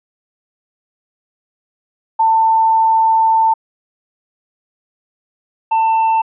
sine / triangle tone pair in turn, 893 / 893 Hz, A5 / A5, +25 / +25 cents, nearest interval unison, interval 0 cents, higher neither, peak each -9 / -9 dBFS, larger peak neither, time 2.19-3.54 / 5.71-6.22 s, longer first, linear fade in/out 10 ms, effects resampled to 8000 Hz

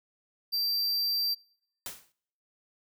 square tone, 4699 Hz, D8, in tune, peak -27 dBFS, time 0.52-1.35 s, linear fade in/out 20 ms
white noise with exponential decay, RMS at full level -35 dBFS, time 1.86-2.12 s, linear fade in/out 0 ms, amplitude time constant 56 ms
effects noise-tail reverb RT60 0.7 s tail -26 dB re dry

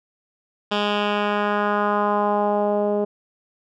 10% pulse tone with low-pass filter sweep, 206.6 Hz, G#3, 9 cents flat, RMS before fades -21 dBFS, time 0.71-3.05 s, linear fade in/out 10 ms, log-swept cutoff 3600 to 500 Hz, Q 2, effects none

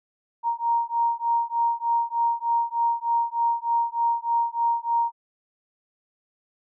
sine beating tone pair, 932.3 / 935.6 Hz, A#5 / A#5, 0 / +6 cents, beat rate 3.3 Hz, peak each -24 dBFS, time 0.43-5.12 s, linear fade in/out 50 ms, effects none

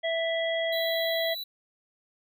harmonic tone, 659.3 Hz, E5, in tune, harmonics 1 / 3 / 5, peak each -27 / -32 / -34 dBFS, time 0.03-1.35 s, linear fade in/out 20 ms
square tone, 3951 Hz, B7, in tune, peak -34 dBFS, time 0.72-1.44 s, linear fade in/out 10 ms
effects none

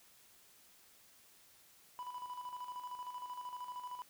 triangle tone with tremolo, 990 Hz, B5, 4 cents sharp, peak -39 dBFS, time 1.99-4.02 s, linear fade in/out 0 ms, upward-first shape square, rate 13 Hz, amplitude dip 55%, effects white hiss -64 dBFS RMS until 4.09 s

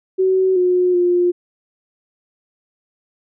sine tone with pitch steps, 376.6 / 361.5 / 353.8 Hz, F#4 / F#4 / F4, +31 / -40 / +23 cents, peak -12 dBFS, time 0.18-1.32 s, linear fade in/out 20 ms, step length 380 ms, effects none

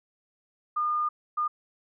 sine tone bursts at uneven times, 1215 Hz, D#6, 42 cents flat, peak -24 dBFS, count 2, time 0.76-1.09 / 1.37-1.48 s, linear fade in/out 10 ms, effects none

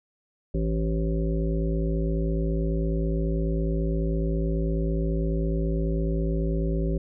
harmonic tone, 54.6 Hz, A1, 13 cents flat, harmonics 1 / 3 / 5 / 7 / 9 / 10, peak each -25 / -28 / -34 / -32 / -41 / -37 dBFS, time 0.54-6.98 s, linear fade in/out 5 ms, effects none

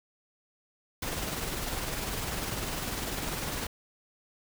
pink noise with tremolo, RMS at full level -32 dBFS, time 1.02-3.67 s, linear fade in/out 5 ms, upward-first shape triangle, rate 20 Hz, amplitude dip 45%, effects none

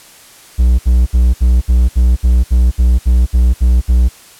triangle tone bursts, 61 Hz, B1, 21 cents flat, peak -4 dBFS, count 13, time 0.58-4.09 s, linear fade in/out 20 ms, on 210 ms, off 65 ms, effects white hiss -40 dBFS RMS until 4.39 s + low-pass 12000 Hz 12 dB/octave

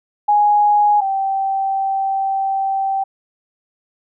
sine tone pair in turn, 830 / 777.8 Hz, G#5 / G5, -1 / -14 cents, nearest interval minor second, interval 113 cents, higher first, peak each -10 / -16 dBFS, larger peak first, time 0.28-1.01 / 1.01-3.04 s, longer second, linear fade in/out 10 ms, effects none

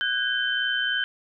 sine tone cluster, 1499 / 1622 / 3080 Hz, F#6 / G#6 / G7, +22 / -41 / -31 cents, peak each -27 dBFS, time 0.01-1.04 s, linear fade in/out 0 ms, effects none

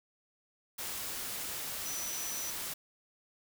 sine tone in noise, 5920 Hz, F#8, in tune, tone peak -39 dBFS, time 1.85-2.51 s, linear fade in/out 10 ms, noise white, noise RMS -39 dBFS, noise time 0.78-2.74 s, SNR -3 dB, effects none

